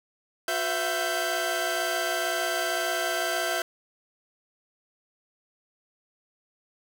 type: tone cluster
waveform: sawtooth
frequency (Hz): 360.8 / 504 / 666 / 728 / 1563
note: F#4 / B4 / E5 / F#5 / G6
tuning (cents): -44 / +35 / +18 / -28 / -6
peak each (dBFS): -31 / -34 / -25 / -33 / -27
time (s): 0.48-3.62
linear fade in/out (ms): 2
effects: none